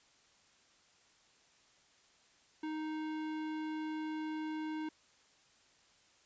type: tone with hard clipping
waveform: sine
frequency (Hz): 311.1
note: D#4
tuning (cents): 0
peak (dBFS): -39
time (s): 2.63-4.89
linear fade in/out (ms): 5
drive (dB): 16
effects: white hiss -67 dBFS RMS until 6.25 s + resampled to 16000 Hz